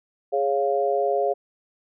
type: chord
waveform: sine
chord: Db major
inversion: second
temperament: equal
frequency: 415.3 / 554.4 / 698.5 Hz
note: Ab4 / Db5 / F5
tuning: 0 / 0 / 0 cents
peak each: -24 dBFS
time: 0.32-1.34 s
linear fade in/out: 20 ms
effects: none